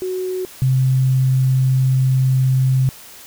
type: tone pair in turn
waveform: sine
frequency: 370 / 130.81 Hz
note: F#4 / C3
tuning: 0 / 0 cents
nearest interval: octave + tritone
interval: 1800 cents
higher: first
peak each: -20 / -12 dBFS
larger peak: second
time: 0.02-0.45 / 0.62-2.89 s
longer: second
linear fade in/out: 0 ms
effects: white hiss -40 dBFS RMS until 3.26 s